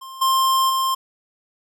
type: tone with level steps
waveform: square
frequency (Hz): 1056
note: C6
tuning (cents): +16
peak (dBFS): -35 / -16 / -19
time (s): 0.01-0.95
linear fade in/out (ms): 10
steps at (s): 0.21 / 0.69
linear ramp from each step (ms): 10
effects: none